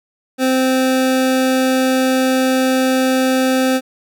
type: tone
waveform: 25% pulse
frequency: 260 Hz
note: C4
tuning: 11 cents flat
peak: -9 dBFS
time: 0.38-3.81 s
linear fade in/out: 50 ms
effects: none